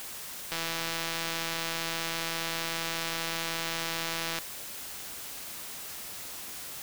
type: click train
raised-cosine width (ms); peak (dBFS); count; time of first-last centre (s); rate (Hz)
0.2; -15; 639; 0.52-4.387; 165
effects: white hiss -41 dBFS RMS until 6.82 s